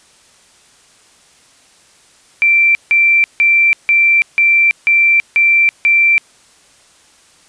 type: tone bursts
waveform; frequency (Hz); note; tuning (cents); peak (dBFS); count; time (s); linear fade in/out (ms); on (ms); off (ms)
sine; 2349; D7; 0; -7; 8; 2.42-6.18; 0; 330; 160
effects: white hiss -48 dBFS RMS until 7.48 s + resampled to 22050 Hz